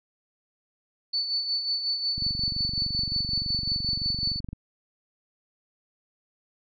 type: tone with tremolo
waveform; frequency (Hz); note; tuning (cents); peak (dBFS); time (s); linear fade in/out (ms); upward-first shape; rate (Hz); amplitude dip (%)
sine; 4484; C#8; +19; -23; 1.13-4.4; 10; sine; 5.5; 55
type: click train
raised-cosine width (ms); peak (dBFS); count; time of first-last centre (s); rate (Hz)
5; -23; 56; 2.18-4.53; 23.4
effects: none